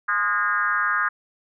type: tone with frequency modulation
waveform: sine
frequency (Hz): 1435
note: F6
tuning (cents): +47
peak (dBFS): -19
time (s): 0.08-1.09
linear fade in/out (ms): 10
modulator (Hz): 197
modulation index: 1.6
effects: none